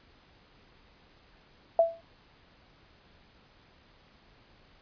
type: tone with exponential decay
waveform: sine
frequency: 666 Hz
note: E5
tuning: 18 cents sharp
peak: -15 dBFS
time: 1.79-2.01 s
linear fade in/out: 2 ms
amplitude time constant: 46 ms
effects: pink hiss -60 dBFS RMS until 4.81 s + resampled to 11025 Hz